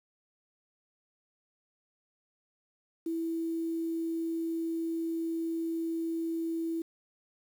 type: tone with quantisation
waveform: sine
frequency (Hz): 329.6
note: E4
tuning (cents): 0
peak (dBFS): -30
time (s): 3.06-6.82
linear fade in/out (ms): 5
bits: 9
effects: none